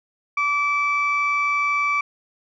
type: tone pair together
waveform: sine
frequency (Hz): 1158 / 2316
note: D6 / D7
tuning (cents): -25 / -25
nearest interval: octave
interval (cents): 1200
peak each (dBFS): -20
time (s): 0.37-2.01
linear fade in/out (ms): 5
effects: tanh soft clip ceiling -13 dBFS